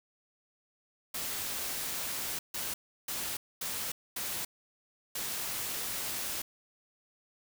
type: noise bursts at uneven times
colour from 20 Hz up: white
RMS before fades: -36 dBFS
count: 6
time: 1.14-2.39 / 2.54-2.74 / 3.08-3.37 / 3.61-3.92 / 4.16-4.45 / 5.15-6.42 s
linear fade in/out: 5 ms
effects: none